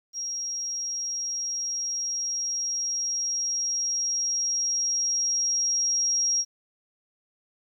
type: tone with level ramp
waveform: sine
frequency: 5620 Hz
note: F8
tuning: 10 cents sharp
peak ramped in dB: -29 to -21 dBFS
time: 0.13-6.45 s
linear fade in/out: 50 ms
effects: 10-bit